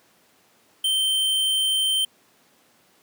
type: tone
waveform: square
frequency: 3114 Hz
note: G7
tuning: 12 cents flat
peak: -20 dBFS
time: 0.84-2.05 s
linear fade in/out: 5 ms
effects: pink hiss -59 dBFS RMS until 3.02 s + high-pass 200 Hz 12 dB/octave